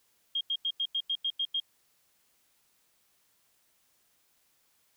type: tone bursts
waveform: sine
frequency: 3231 Hz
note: G#7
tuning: 48 cents flat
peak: -27 dBFS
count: 9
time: 0.35-1.601 s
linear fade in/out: 5 ms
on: 59 ms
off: 90 ms
effects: white hiss -70 dBFS RMS until 4.96 s